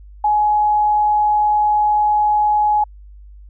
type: tone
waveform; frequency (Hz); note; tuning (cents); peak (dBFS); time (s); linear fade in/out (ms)
sine; 841; G#5; +22; -12; 0.24-2.84; 5
effects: added 50 Hz sine -37 dBFS peak until 3.49 s